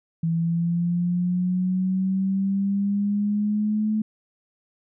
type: linear sweep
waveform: sine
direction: up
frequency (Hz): 164.2 to 216.5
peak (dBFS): -20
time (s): 0.23-4.02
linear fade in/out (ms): 5
effects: none